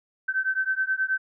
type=beating tone pair; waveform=sine; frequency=1535 / 1544.4 Hz; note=G6 / G6; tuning=-37 / -26 cents; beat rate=9.4 Hz; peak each=-26 dBFS; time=0.28-1.18 s; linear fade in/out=10 ms; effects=none